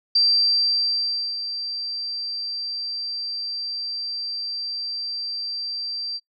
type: tone with ADSR envelope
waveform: sine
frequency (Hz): 4699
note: D8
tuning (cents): 0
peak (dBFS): -14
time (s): 0.15-6.2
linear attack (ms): 7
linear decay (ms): 1200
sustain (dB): -12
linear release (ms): 40
effects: noise-tail reverb RT60 0.1 s tail -21 dB re dry